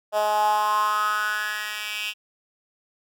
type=tone with high-pass filter sweep; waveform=10% pulse; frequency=210.9 Hz; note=G#3; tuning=27 cents sharp; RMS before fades=-24 dBFS; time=0.12-2.14 s; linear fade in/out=50 ms; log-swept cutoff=660 to 2700 Hz; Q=6.2; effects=none